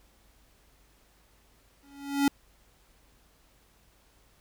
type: tone with exponential growth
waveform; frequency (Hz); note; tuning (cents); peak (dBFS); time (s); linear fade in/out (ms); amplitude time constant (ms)
square; 280.7; C#4; +22; -19; 1.83-2.28; 2; 97
effects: added 50 Hz sine -64 dBFS peak until 4.4 s + pink hiss -64 dBFS RMS until 4.4 s